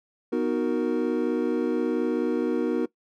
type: chord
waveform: triangle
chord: B major seventh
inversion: none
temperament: equal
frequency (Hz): 246.9 / 311.1 / 370 / 466.2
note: B3 / D#4 / F#4 / A#4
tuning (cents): 0 / 0 / 0 / 0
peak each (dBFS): -26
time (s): 0.32-2.86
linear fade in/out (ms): 10
effects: noise-tail reverb RT60 0.1 s tail -19 dB re dry